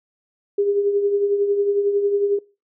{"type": "tone with tremolo", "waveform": "sine", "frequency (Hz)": 404.4, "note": "G#4", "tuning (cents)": -46, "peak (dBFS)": -14, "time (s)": [0.58, 2.39], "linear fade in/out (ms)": 5, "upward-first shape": "triangle", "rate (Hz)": 11, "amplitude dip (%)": 60, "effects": ["noise-tail reverb RT60 0.3 s tail -21 dB re dry"]}